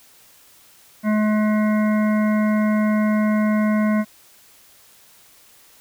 harmonic tone, 213.2 Hz, G#3, 46 cents sharp, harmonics 1 / 3 / 5 / 7 / 9 / 10, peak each -16 / -26 / -30 / -33 / -35 / -36 dBFS, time 1.03-4.05 s, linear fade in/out 50 ms, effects white hiss -51 dBFS RMS until 5.8 s

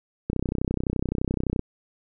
click train, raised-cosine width 3 ms, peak -12 dBFS, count 42, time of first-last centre 0.3-1.593 s, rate 31.7 Hz, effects none

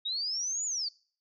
sine linear two-way sweep, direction up then down, 3690 to 7040 to 4404 Hz, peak -30 dBFS, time 0.05-0.89 s, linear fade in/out 10 ms, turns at 0.65 s, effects noise-tail reverb RT60 0.5 s tail -25 dB re dry

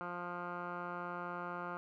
10% pulse tone with low-pass filter, 175.8 Hz, F3, 12 cents sharp, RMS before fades -42 dBFS, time 0.01-1.77 s, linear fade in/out 0 ms, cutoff 1400 Hz, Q 5.4, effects none

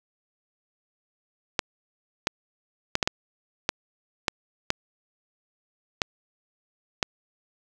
clicks, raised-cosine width 0.2 ms, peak -4 dBFS, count 10, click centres 1.592 / 2.271 / 2.954 / 3.028 / 3.075 / 3.691 / 4.282 / 4.704 / 6.018 / 7.028 s, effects none

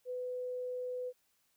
sine tone, 500 Hz, B4, 21 cents sharp, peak -36 dBFS, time 0.05-1.13 s, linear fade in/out 50 ms, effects white hiss -75 dBFS RMS until 1.56 s

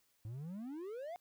triangle exponential sweep, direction up, 103.83 to 732 Hz, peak -40 dBFS, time 0.25-1.16 s, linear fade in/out 0 ms, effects white hiss -75 dBFS RMS until 1.2 s

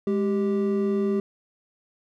triangle tone pair together, 207.5 / 391.7 Hz, G#3 / G4, -1 / -1 cents, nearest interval major seventh, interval 1100 cents, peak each -22 dBFS, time 0.07-1.2 s, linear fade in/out 2 ms, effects none

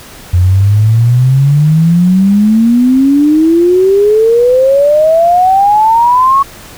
sine exponential sweep, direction up, 87.31 to 1116 Hz, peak -4 dBFS, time 0.33-6.43 s, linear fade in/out 10 ms, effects pink hiss -32 dBFS RMS until 6.77 s

